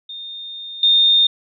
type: tone with level steps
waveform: sine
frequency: 3648 Hz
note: A#7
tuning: 38 cents flat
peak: -29 / -10 dBFS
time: 0.09-1.27 s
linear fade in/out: 5 ms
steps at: 0.83 s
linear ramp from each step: 2 ms
effects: none